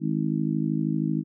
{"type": "harmonic tone", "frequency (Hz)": 52.9, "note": "G#1", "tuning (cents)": 33, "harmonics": [3, 4, 5, 6], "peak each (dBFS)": [-27, -28, -29, -30], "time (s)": [0, 1.24], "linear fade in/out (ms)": 50, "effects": []}